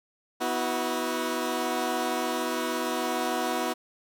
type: chord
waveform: 15% pulse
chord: B suspended fourth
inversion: none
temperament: equal with one note detuned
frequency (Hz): 246.9 / 323.4 / 370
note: B3 / E4 / F#4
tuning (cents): 0 / -33 / 0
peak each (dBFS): -25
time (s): 0.4-3.74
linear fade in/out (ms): 20
effects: none